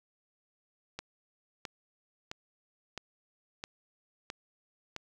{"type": "click train", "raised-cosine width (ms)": 0.2, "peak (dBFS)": -21, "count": 7, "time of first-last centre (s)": [0.99, 4.964], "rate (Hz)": 1.51, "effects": ["10-bit"]}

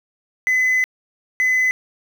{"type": "tone bursts at uneven times", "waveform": "sine", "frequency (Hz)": 2021, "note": "B6", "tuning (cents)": 39, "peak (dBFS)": -12, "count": 2, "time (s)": [[0.47, 0.84], [1.4, 1.71]], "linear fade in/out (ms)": 0, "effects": ["tanh soft clip ceiling -13 dBFS", "7-bit"]}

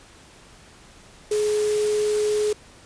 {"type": "tone in noise", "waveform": "sine", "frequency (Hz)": 421.5, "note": "G#4", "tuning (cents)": 26, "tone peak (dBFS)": -19, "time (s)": [1.31, 2.53], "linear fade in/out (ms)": 5, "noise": "white", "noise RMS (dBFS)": -33, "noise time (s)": [1.31, 2.53], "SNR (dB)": 11, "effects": ["pink hiss -49 dBFS RMS until 2.85 s", "resampled to 22050 Hz"]}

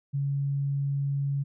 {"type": "tone", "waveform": "sine", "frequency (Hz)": 140, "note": "C#3", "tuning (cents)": 18, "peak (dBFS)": -25, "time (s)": [0.13, 1.44], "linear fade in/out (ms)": 20, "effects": []}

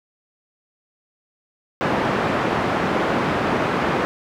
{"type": "band-pass noise", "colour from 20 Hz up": "pink", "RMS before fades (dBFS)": -21, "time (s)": [1.81, 4.05], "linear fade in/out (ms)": 0, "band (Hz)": [180, 1700], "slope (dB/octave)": 12, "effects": []}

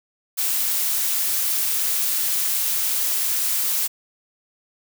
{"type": "noise", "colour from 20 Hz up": "blue", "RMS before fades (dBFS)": -22, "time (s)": [0.37, 3.88], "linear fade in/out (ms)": 20, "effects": []}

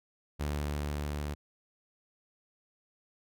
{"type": "tone with level ramp", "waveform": "sawtooth", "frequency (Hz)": 73.42, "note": "D2", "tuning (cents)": 0, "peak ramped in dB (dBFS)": [-27, -30], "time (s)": [0.39, 1.35], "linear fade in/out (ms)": 20, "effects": []}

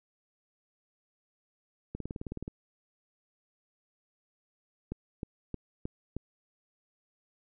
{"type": "two click trains", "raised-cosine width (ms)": 3, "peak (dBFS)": [-22, -24], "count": [5, 11], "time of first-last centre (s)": [[4.92, 6.166], [1.95, 2.479]], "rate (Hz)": [3.21, 18.9], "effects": []}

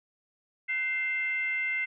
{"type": "tone with frequency modulation", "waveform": "sine", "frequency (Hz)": 2093, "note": "C7", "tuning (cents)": 0, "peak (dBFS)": -27, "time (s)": [0.68, 1.86], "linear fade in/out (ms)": 20, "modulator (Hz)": 582, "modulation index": 0.48, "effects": []}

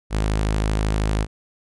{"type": "tone", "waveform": "sawtooth", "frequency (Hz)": 52.8, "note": "G#1", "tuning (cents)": 29, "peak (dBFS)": -15, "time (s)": [0.1, 1.27], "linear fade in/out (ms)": 50, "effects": ["resampled to 24000 Hz"]}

